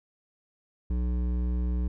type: tone with hard clipping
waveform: triangle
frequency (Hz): 60.8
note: B1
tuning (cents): -26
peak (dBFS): -27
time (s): 0.9-1.88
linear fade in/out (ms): 5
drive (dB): 15
effects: none